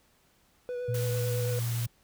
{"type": "tone with vibrato", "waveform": "triangle", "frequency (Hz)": 492, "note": "B4", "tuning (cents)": -7, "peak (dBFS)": -30, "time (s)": [0.69, 1.59], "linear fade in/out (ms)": 0, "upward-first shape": "sine", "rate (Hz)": 9, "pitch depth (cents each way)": 18}
{"type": "tone with pitch glide", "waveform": "sine", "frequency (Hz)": [118.2, 117.11], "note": ["A#2", "A#2"], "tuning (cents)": [24, 8], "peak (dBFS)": -28, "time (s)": [0.88, 1.87], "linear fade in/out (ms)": 10, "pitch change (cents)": -16, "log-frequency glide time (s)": [1.01, 1.14]}
{"type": "noise", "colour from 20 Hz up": "white", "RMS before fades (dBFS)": -40, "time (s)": [0.94, 1.86], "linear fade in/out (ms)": 5}
{"effects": ["pink hiss -66 dBFS RMS until 2.03 s"]}